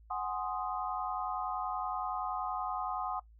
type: chord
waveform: sine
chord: Ab dominant seventh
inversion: third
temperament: equal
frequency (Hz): 740 / 830.6 / 1046.5 / 1244.5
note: Gb5 / Ab5 / C6 / Eb6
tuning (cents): 0 / 0 / 0 / 0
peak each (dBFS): -37 / -40 / -40 / -39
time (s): 0.1-3.2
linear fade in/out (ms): 10
effects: noise-tail reverb RT60 0.1 s tail -18 dB re dry + added 55 Hz sine -55 dBFS peak until 3.39 s